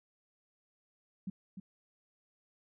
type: tone with echo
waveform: sine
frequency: 190.9 Hz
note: G3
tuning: 46 cents flat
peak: -35 dBFS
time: 1.27-1.3 s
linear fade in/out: 5 ms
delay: 300 ms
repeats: 1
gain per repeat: -7 dB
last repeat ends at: 1.6 s
effects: none